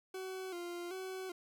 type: tone with vibrato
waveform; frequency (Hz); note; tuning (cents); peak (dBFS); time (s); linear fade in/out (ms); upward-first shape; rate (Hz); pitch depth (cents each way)
40% pulse; 362.2; F#4; -37; -40; 0.14-1.32; 5; square; 1.3; 67
effects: none